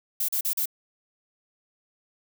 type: noise bursts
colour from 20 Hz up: violet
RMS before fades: -26 dBFS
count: 4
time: 0.2-0.657 s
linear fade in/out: 5 ms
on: 85 ms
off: 39 ms
effects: none